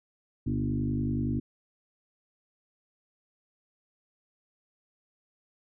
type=tone with frequency modulation; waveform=sine; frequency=185 Hz; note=F#3; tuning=in tune; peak=-26 dBFS; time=0.46-1.4 s; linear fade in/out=10 ms; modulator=50.5 Hz; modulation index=2.4; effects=none